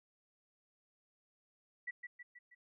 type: tone with echo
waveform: sine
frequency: 1953 Hz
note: B6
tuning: 20 cents flat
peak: -38 dBFS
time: 1.87-1.91 s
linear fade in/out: 10 ms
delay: 160 ms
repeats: 4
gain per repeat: -5 dB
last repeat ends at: 2.55 s
effects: none